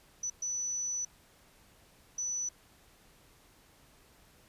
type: tone bursts at uneven times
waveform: sine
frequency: 5960 Hz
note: F#8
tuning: 12 cents sharp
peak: -32 dBFS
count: 3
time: 0.23-0.3 / 0.42-1.05 / 2.18-2.49 s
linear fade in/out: 5 ms
effects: pink hiss -62 dBFS RMS until 4.48 s + resampled to 32000 Hz